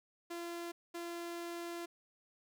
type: tone bursts at uneven times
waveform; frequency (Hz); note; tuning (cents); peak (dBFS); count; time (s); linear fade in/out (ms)
sawtooth; 342.4; F4; -34; -37; 2; 0.3-0.72 / 0.94-1.86; 10
effects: none